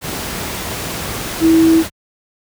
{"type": "tone in noise", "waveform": "sine", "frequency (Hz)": 325.7, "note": "E4", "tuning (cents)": -21, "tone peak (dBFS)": -7, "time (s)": [1.4, 1.84], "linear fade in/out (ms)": 50, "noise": "pink", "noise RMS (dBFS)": -23, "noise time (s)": [0.01, 1.9], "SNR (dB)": 13, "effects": ["high-pass 60 Hz 12 dB/octave"]}